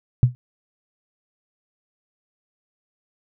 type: tone with exponential decay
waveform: sine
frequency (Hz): 123.47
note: B2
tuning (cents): 0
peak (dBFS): -6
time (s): 0.23-0.35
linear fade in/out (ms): 0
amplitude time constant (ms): 26
effects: none